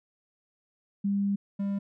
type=tone pair in turn; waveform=sine / triangle; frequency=200 / 199.18 Hz; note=G3 / G3; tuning=+35 / +28 cents; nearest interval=unison; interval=7 cents; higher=first; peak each=-24 / -25 dBFS; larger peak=first; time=1.04-1.36 / 1.59-1.79 s; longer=first; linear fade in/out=10 ms; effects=none